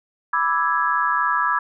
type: chord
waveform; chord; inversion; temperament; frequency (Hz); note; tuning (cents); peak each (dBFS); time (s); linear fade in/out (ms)
sine; E dominant seventh; second; equal; 987.8 / 1174.7 / 1318.5 / 1661.2; B5 / D6 / E6 / G#6; 0 / 0 / 0 / 0; -23; 0.33-1.59; 5
effects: none